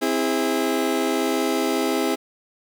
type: chord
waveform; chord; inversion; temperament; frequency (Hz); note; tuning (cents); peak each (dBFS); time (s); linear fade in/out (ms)
30% pulse; C augmented; none; just; 261.6 / 327 / 408.8; C4 / E4 / G#4; 0 / -14 / -27; -22; 0.01-2.16; 20
effects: none